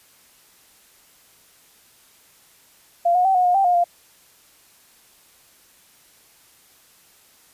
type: tone with pitch steps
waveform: sine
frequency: 691 / 724 / 769 / 727 / 715 / 782 / 712 / 696 Hz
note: F5 / F#5 / G5 / F#5 / F5 / G5 / F5 / F5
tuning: -19 / -38 / -33 / -31 / +41 / -4 / +33 / -6 cents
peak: -14 dBFS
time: 3.05-3.842 s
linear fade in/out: 10 ms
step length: 99 ms
effects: white hiss -54 dBFS RMS until 7.53 s + resampled to 32000 Hz